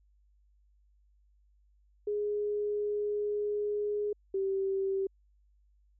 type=tone pair in turn; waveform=sine; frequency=415.3 / 387.8 Hz; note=G#4 / G4; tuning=0 / -19 cents; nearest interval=minor second; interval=119 cents; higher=first; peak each=-29 / -28 dBFS; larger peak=second; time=2.07-4.13 / 4.34-5.07 s; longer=first; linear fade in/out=5 ms; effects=added 50 Hz sine -63 dBFS peak until 5.99 s